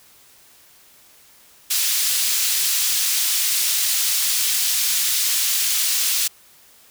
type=high-pass noise; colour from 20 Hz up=pink; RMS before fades=-20 dBFS; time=1.7-6.28 s; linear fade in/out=10 ms; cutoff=3900 Hz; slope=12 dB/octave; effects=white hiss -51 dBFS RMS until 6.9 s